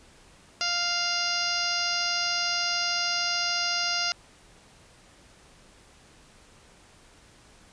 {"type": "harmonic tone with a mistuned harmonic", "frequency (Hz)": 698.5, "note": "F5", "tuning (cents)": 0, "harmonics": [1, 2, 3, 4, 5, 6, 7, 8, 9], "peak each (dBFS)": [-36, -32, -36, -33, -39, -36, -29, -34, -39], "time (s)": [0.61, 4.12], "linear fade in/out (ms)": 0, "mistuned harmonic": 9, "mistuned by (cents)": 23, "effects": ["pink hiss -55 dBFS RMS until 7.72 s", "resampled to 22050 Hz"]}